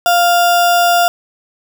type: tone with sample-and-hold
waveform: sine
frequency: 698.5 Hz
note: F5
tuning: in tune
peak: -8 dBFS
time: 0.06-1.08 s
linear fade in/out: 0 ms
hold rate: 2100 Hz
effects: none

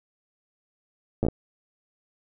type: slowing click train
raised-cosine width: 2 ms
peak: -11 dBFS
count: 5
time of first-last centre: 1.23-1.285 s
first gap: 9 ms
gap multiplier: 1.29
effects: none

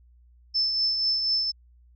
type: tone with tremolo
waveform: sine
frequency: 5274 Hz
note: E8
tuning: in tune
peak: -20 dBFS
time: 0.54-1.52 s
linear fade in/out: 20 ms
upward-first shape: triangle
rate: 4.1 Hz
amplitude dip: 45%
effects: added 60 Hz sine -53 dBFS peak until 1.95 s

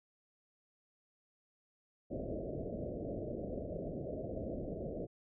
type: low-pass noise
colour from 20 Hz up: white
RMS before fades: -41 dBFS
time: 2.1-5.07 s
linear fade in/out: 20 ms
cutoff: 650 Hz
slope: 96 dB/octave
effects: none

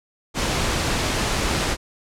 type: noise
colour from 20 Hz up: pink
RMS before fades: -22 dBFS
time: 0.34-1.77 s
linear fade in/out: 50 ms
effects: low-pass 8000 Hz 12 dB/octave

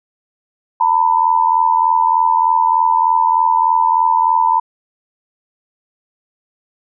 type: tone pair together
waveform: sine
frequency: 904.5 / 987.8 Hz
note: A5 / B5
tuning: +48 / 0 cents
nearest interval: major second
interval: 152 cents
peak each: -13 dBFS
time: 0.8-4.6 s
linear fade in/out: 10 ms
effects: none

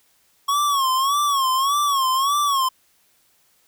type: tone with vibrato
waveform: square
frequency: 1102 Hz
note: C#6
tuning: 11 cents flat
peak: -18 dBFS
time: 0.48-2.69 s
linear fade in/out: 10 ms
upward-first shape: sine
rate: 1.7 Hz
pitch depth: 110 cents each way
effects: white hiss -61 dBFS RMS until 3.67 s

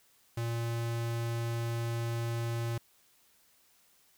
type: tone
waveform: square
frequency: 116.54 Hz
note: A#2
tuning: in tune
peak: -32 dBFS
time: 0.37-2.78 s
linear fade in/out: 5 ms
effects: white hiss -66 dBFS RMS until 4.17 s

